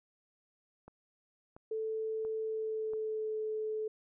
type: click train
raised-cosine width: 1 ms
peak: -37 dBFS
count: 4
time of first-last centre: 0.88-2.935 s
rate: 1.46 Hz
type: tone with pitch glide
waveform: sine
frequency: 440 to 433.2 Hz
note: A4 to A4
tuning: 0 to -27 cents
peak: -33 dBFS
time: 1.71-3.88 s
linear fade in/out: 5 ms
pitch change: -27 cents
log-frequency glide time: 2.42-3.38 s
effects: none